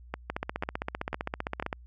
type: two click trains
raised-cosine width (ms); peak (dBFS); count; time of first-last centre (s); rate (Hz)
0.5; -15 / -16; 23 / 4; 0.3-1.729 / 0.14-1.625; 15.4 / 2.02
effects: added 60 Hz sine -47 dBFS peak until 1.86 s + MP3 96 kbps